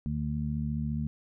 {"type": "harmonic tone", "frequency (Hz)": 74.6, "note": "D2", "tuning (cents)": 28, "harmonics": [1, 2, 3], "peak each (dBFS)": [-35, -32, -33], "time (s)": [0.06, 1.07], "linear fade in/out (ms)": 0, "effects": []}